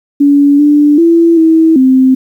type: tone with pitch steps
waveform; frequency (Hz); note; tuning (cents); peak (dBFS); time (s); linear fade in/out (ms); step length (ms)
sine; 284.9 / 293.8 / 335.1 / 322.9 / 260.7; C#4 / D4 / E4 / E4 / C4; +48 / +1 / +29 / -36 / -6; -3; 0.2-2.15; 10; 390
effects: 7-bit